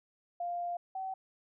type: tone pair in turn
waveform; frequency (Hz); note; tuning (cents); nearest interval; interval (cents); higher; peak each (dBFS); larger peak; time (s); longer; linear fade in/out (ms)
sine; 698.5 / 762.1; F5 / G5; 0 / -49; major second; 151; second; -33 / -35; first; 0.4-0.77 / 0.95-1.14; first; 5
effects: none